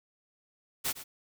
white noise with echo, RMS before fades -31 dBFS, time 0.84-0.93 s, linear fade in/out 20 ms, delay 110 ms, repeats 1, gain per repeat -13 dB, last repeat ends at 1.04 s, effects none

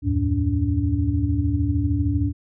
sine tone cluster, 76.2 / 89.3 / 108.9 / 286.9 Hz, D#2 / F2 / A2 / D4, -36 / +39 / -17 / -40 cents, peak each -24 dBFS, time 0.02-2.33 s, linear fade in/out 50 ms, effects none

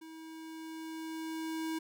square tone with level ramp, 321 Hz, E4, 46 cents flat, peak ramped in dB -48 to -34 dBFS, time 0.01-1.79 s, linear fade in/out 10 ms, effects none

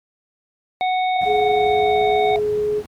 harmonic tone, 740 Hz, F#5, in tune, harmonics 1 / 3 / 5, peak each -17 / -27 / -31 dBFS, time 0.81-2.36 s, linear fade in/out 0 ms
sine tone with pitch glide, 714 to 675.1 Hz, F5 to E5, +38 to +41 cents, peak -24 dBFS, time 1.16-2.39 s, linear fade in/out 2 ms, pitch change -97 cents, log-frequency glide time 1.52-2 s
brown noise, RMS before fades -31 dBFS, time 1.21-2.86 s, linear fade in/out 2 ms
sine tone, 420.8 Hz, G#4, 23 cents sharp, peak -17 dBFS, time 1.25-2.83 s, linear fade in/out 50 ms
effects high-pass 100 Hz 12 dB/octave + MP3 96 kbps

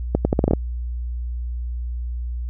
accelerating click train, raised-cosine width 2 ms, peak -3 dBFS, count 8, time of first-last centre 0.15-0.535 s, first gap 100 ms, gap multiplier 0.79, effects added 60 Hz sine -24 dBFS peak until 2.49 s

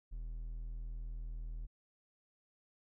triangle tone, 40.09 Hz, E1, 47 cents flat, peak -38 dBFS, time 0.11-1.67 s, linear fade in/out 20 ms, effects none

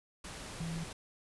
sine tone in noise, 164.81 Hz, E3, in tune, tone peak -36 dBFS, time 0.6-0.84 s, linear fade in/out 5 ms, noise pink, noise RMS -45 dBFS, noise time 0.24-0.93 s, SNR +6 dB, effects resampled to 24000 Hz

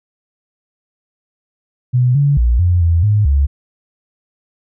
sine tone with pitch steps, 124.8 / 142.4 / 59.3 / 88.6 / 84.1 / 104.8 / 70.1 Hz, B2 / C#3 / A#1 / F2 / E2 / G#2 / C#2, +19 / +47 / +30 / +25 / +35 / +16 / +20 cents, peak -9 dBFS, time 1.93-3.47 s, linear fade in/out 20 ms, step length 220 ms, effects none

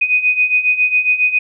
sine beating tone pair, 2489 / 2496.3 Hz, D#7 / D#7, 0 / +5 cents, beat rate 7.3 Hz, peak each -17 / -13 dBFS, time 0.01-1.39 s, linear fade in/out 10 ms, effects none

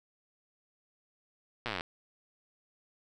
slowing click train, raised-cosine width 0.3 ms, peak -18 dBFS, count 16, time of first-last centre 1.66-1.809 s, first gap 8 ms, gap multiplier 1.03, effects none

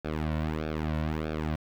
sawtooth tone with flanger, 77.78 Hz, D#2, in tune, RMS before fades -31 dBFS, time 0.04-1.56 s, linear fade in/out 10 ms, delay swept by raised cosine 0.99 to 2.49 ms, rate 1.6 Hz, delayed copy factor -1, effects low-pass 3000 Hz 12 dB/octave + 8-bit

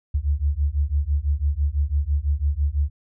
sine beating tone pair, 69.5 / 75.5 Hz, C#2 / D2, +5 / +48 cents, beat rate 6 Hz, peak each -22 dBFS, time 0.14-2.9 s, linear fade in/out 10 ms, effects none

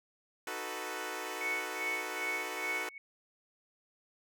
10% pulse chord, B dominant seventh, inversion first, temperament equal, 311.1 / 370 / 440 / 493.9 Hz, D#4 / F#4 / A4 / B4, 0 / 0 / 0 / 0 cents, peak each -37 / -34 / -34 / -35 dBFS, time 0.47-2.89 s, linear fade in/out 2 ms
sine tone with tremolo, 2217 Hz, C#7, in tune, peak -32 dBFS, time 1.41-2.98 s, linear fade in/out 2 ms, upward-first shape sine, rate 2.5 Hz, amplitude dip 90%
effects none

